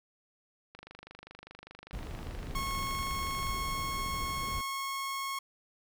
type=click train; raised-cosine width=0.3 ms; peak=-31 dBFS; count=69; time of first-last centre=0.75-3.47 s; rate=25 Hz
type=noise; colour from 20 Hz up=brown; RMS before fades=-39 dBFS; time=1.93-4.61 s; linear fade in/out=0 ms
type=tone; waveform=sawtooth; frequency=1091 Hz; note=C#6; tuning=28 cents flat; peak=-30 dBFS; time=2.55-5.39 s; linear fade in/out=5 ms
effects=none